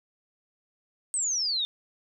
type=exponential sweep; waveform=sine; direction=down; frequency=8490 to 3560 Hz; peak=-25 dBFS; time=1.14-1.65 s; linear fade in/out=0 ms; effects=none